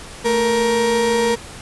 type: tone pair together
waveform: 35% pulse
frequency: 222 / 470 Hz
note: A3 / A#4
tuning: +16 / +14 cents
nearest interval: octave + minor second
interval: 1298 cents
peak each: -21 / -14 dBFS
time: 0.24-1.36 s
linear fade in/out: 20 ms
effects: pink hiss -36 dBFS RMS until 1.61 s + resampled to 24000 Hz